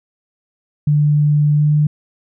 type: tone with pitch glide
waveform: sine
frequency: 148.2 to 149.66 Hz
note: D3 to D3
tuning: +16 to +33 cents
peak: -10 dBFS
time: 0.87-1.87 s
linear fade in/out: 5 ms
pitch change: +17 cents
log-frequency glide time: 1.55-1.66 s
effects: none